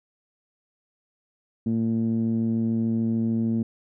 10% pulse tone with low-pass filter, 113.4 Hz, A#2, 47 cents flat, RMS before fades -24 dBFS, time 1.66-3.63 s, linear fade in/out 5 ms, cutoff 230 Hz, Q 3.1, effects none

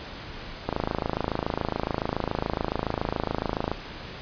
click train, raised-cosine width 1 ms, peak -11 dBFS, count 83, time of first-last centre 0.69-3.716 s, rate 27.1 Hz, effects pink hiss -39 dBFS RMS until 4.21 s + resampled to 11025 Hz

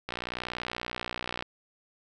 click train, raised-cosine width 0.3 ms, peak -17 dBFS, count 82, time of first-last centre 0.09-1.424 s, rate 60.7 Hz, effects none

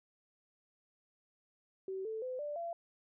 sine tone with pitch steps, 381.6 / 440.9 / 509.4 / 588.5 / 679.9 Hz, G4 / A4 / C5 / D5 / F5, -47 / +4 / -46 / +3 / -47 cents, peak -37 dBFS, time 1.88-2.73 s, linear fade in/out 2 ms, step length 170 ms, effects none

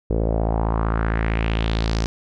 sawtooth tone with low-pass filter sweep, 55.4 Hz, A1, 13 cents sharp, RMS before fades -21 dBFS, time 0.1-2.06 s, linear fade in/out 0 ms, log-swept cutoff 450 to 5800 Hz, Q 2.8, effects none

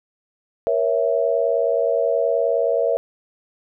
sine tone cluster, 472 / 551 / 661 Hz, A#4 / C#5 / E5, +22 / -11 / +5 cents, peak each -21 dBFS, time 0.67-2.97 s, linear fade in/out 0 ms, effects none

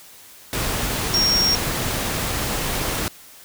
sine tone in noise, 5570 Hz, F8, 5 cents flat, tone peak -16 dBFS, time 1.14-1.55 s, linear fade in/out 0 ms, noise pink, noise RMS -24 dBFS, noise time 0.53-3.08 s, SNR +5 dB, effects white hiss -45 dBFS RMS until 3.44 s

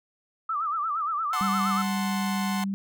sine tone with vibrato, 1244 Hz, D#6, 1 cent flat, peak -25 dBFS, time 0.49-1.82 s, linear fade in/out 5 ms, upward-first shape sine, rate 8.6 Hz, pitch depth 130 cents each way
sawtooth chord, F# diminished, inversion none, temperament equal, 740 / 880 / 1046.5 Hz, F#5 / A5 / C6, 0 / 0 / 0 cents, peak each -30 / -33 / -29 dBFS, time 1.33-2.64 s, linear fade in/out 2 ms
sine tone, 196 Hz, G3, in tune, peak -26 dBFS, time 1.41-2.74 s, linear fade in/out 0 ms
effects none

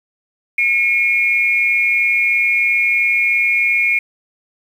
sine tone pair together, 2182 / 2405 Hz, C#7 / D7, -28 / +41 cents, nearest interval major second, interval 169 cents, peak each -15 dBFS, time 0.58-3.99 s, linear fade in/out 5 ms, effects 7-bit

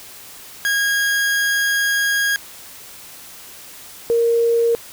40% pulse / sine tone pair in turn, 1637 / 465.6 Hz, G#6 / A#4, -25 / -2 cents, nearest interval octave + minor seventh, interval 2177 cents, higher first, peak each -15 / -13 dBFS, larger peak second, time 0.65-2.36 / 4.1-4.75 s, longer first, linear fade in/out 0 ms, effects white hiss -39 dBFS RMS until 4.92 s

